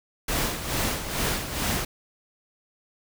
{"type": "noise with tremolo", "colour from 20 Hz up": "pink", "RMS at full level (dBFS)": -25, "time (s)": [0.28, 1.85], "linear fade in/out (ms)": 5, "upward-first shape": "sine", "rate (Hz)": 2.3, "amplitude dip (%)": 65, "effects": []}